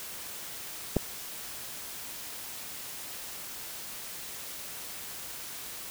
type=clicks; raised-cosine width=2 ms; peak=-24 / -10 dBFS; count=2; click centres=0.962 / 0.967 s; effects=white hiss -41 dBFS RMS until 5.9 s